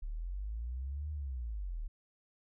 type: linear two-way sweep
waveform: sine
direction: up then down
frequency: 34.43 to 76.7 to 34.43 Hz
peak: -36 dBFS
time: 0.02-1.88 s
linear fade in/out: 10 ms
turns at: 1.11 s
effects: none